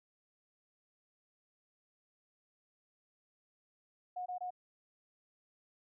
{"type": "tone bursts", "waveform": "sine", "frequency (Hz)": 725, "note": "F#5", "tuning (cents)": -35, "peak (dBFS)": -37, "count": 3, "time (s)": [4.16, 4.506], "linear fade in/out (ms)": 10, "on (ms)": 100, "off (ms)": 23, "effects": []}